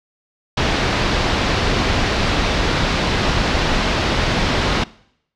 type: low-pass noise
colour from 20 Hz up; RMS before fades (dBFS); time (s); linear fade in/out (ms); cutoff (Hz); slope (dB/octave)
pink; -18; 0.57-4.84; 5; 4900; 24
effects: noise-tail reverb RT60 0.7 s tail -21 dB re dry